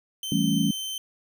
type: tone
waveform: sawtooth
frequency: 3092 Hz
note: G7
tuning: 24 cents flat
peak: -27 dBFS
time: 0.23-0.98 s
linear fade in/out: 2 ms
type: chord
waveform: sine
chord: A dominant seventh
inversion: second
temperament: equal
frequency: 164.81 / 196 / 220 / 277.2 Hz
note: E3 / G3 / A3 / C#4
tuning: 0 / 0 / 0 / 0 cents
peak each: -26 dBFS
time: 0.32-0.71 s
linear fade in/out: 2 ms
effects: none